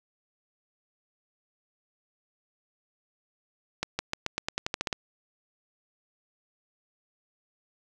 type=accelerating click train; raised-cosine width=0.2 ms; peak=-11 dBFS; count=12; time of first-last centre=3.83-4.928 s; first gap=160 ms; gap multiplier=0.9; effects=none